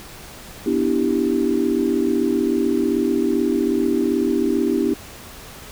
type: chord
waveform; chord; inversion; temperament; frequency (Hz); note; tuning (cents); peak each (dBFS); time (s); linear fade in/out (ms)
sine; E minor seventh; second; equal; 246.9 / 293.7 / 329.6 / 392; B3 / D4 / E4 / G4; 0 / 0 / 0 / 0; -22; 0.66-4.94; 5
effects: pink hiss -39 dBFS RMS until 5.71 s